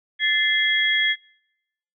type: tone cluster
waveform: sine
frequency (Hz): 1752 / 2082 / 3312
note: A6 / C7 / G#7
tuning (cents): -8 / -9 / -5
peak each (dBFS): -22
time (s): 0.19-1.16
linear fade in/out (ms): 50
effects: noise-tail reverb RT60 0.9 s tail -26 dB re dry

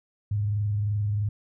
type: tone with frequency modulation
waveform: sine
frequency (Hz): 103.83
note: G#2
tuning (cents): 0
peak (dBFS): -23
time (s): 0.31-1.29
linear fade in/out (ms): 5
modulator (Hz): 23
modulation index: 0.2
effects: none

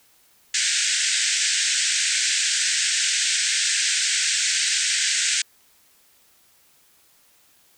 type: band-pass noise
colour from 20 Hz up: white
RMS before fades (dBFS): -22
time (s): 0.54-5.42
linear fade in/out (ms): 5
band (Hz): 1500 to 8500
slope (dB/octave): 96
effects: white hiss -58 dBFS RMS until 7.77 s

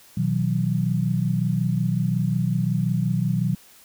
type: chord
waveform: sine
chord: B major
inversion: none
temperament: equal with one note detuned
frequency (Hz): 123.47 / 159.48 / 185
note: B2 / D#3 / F#3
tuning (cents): 0 / +43 / 0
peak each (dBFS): -24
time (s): 0.17-3.55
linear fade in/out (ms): 5
effects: white hiss -51 dBFS RMS until 3.84 s

